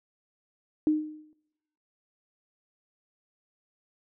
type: tone with exponential decay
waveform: sine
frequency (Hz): 306.8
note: D#4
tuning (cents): -24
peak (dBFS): -18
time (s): 0.87-1.33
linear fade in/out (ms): 1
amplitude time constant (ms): 100
effects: noise-tail reverb RT60 1.0 s tail -24 dB re dry